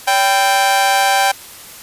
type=tone with amplitude modulation; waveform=sawtooth; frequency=784 Hz; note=G5; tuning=in tune; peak=-4 dBFS; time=0.07-1.32 s; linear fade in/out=10 ms; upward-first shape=sine; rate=217 Hz; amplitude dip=75%; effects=white hiss -36 dBFS RMS until 1.82 s + resampled to 32000 Hz